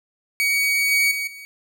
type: tone with level steps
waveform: 40% pulse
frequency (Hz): 2252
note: C#7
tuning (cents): +27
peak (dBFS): -17 / -15 / -23 / -36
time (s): 0.4-1.45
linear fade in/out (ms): 0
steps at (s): 0.91 / 1.11 / 1.27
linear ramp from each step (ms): 5
effects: none